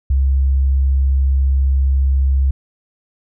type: tone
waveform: sine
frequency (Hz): 67.3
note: C2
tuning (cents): +49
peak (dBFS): -11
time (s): 0.1-2.51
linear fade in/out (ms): 5
effects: none